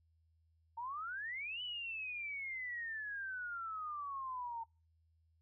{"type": "exponential two-way sweep", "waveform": "sine", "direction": "up then down", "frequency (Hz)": [903, 3007, 903], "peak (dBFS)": -40, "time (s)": [0.77, 4.64], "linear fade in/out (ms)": 10, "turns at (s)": 1.62, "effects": ["noise-tail reverb RT60 0.3 s tail -24 dB re dry", "added 81 Hz sine -70 dBFS peak until 5.41 s"]}